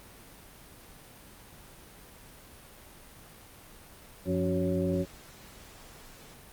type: harmonic tone with a mistuned harmonic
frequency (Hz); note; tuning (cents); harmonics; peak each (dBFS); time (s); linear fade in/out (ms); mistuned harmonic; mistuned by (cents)
92.7; F#2; +4; 1 / 2 / 3 / 4 / 6; -34 / -30 / -33 / -32 / -33; 4.25-5.06; 50; 2; -84
effects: pink hiss -51 dBFS RMS until 6.52 s + Opus 32 kbps